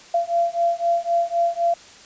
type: beating tone pair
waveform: sine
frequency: 682 / 685.9 Hz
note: F5 / F5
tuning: -41 / -31 cents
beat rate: 3.9 Hz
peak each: -21 dBFS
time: 0.14-1.74 s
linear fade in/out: 5 ms
effects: white hiss -45 dBFS RMS until 2.05 s + resampled to 16000 Hz